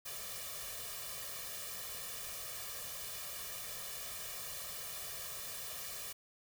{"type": "noise with comb filter", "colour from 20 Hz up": "white", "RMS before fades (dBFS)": -44, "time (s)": [0.05, 6.13], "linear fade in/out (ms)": 10, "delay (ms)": 1.7, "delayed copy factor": 0.9, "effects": []}